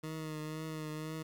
20% pulse tone with vibrato, 156 Hz, D#3, 5 cents sharp, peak -34 dBFS, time 0.03-1.23 s, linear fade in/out 10 ms, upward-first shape triangle, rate 2 Hz, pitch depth 33 cents each way, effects 11-bit

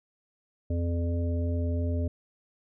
harmonic tone with a mistuned harmonic, 85.3 Hz, F2, 40 cents flat, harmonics 1 / 3 / 5 / 7, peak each -26 / -34 / -40 / -39 dBFS, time 0.7-2.08 s, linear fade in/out 5 ms, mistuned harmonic 1, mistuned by -20 cents, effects none

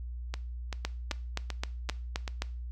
two click trains, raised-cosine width 0.2 ms, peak -14 / -18 dBFS, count 7 / 6, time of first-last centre 0.85-2.421 / 0.34-2.278 s, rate 3.82 / 2.58 Hz, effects noise-tail reverb RT60 0.4 s tail -19 dB re dry + added 60 Hz sine -36 dBFS peak until 2.71 s

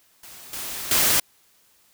white noise with level steps, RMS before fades -43 / -32 / -19 dBFS, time 0.23-1.2 s, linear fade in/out 5 ms, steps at 0.53 / 0.91 s, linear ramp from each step 2 ms, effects white hiss -60 dBFS RMS until 1.93 s

